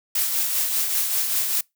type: noise with tremolo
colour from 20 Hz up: blue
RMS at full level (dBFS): -21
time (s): 0.15-1.61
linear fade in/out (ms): 5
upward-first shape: triangle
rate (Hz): 5.1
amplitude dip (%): 45
effects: noise-tail reverb RT60 0.2 s tail -26 dB re dry